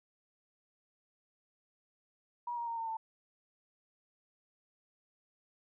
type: tone with pitch steps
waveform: sine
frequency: 959 / 942 / 925.3 / 908.8 / 892.7 Hz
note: A#5 / A#5 / A#5 / A#5 / A5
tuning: +49 / +18 / -13 / -44 / +25 cents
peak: -35 dBFS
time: 2.47-2.97 s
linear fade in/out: 5 ms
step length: 100 ms
effects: none